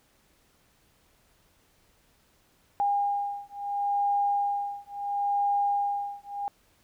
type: beating tone pair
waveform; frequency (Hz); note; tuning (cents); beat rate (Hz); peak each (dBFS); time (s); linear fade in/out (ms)
sine; 809 / 809.73; G#5 / G#5; -46 / -44; 0.73; -28; 2.8-6.48; 0
effects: pink hiss -65 dBFS RMS until 6.83 s